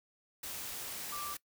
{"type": "tone in noise", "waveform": "sine", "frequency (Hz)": 1174.7, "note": "D6", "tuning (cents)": 0, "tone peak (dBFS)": -40, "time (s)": [1.12, 1.34], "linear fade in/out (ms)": 5, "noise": "white", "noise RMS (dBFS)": -42, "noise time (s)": [0.43, 1.37], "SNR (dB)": -1, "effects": ["noise-tail reverb RT60 0.1 s tail -21 dB re dry"]}